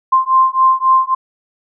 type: beating tone pair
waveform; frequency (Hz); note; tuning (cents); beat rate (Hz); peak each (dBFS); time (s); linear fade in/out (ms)
sine; 1046.5 / 1050.2; C6 / C6; 0 / +6; 3.7; -12; 0.12-1.15; 10
effects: none